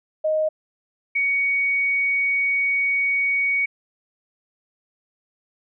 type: tone pair in turn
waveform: sine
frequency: 623 / 2240 Hz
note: D#5 / C#7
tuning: +2 / +18 cents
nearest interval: octave + minor seventh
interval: 2216 cents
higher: second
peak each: -18 dBFS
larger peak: neither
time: 0.24-0.49 / 1.15-3.66 s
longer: second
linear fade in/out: 10 ms
effects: none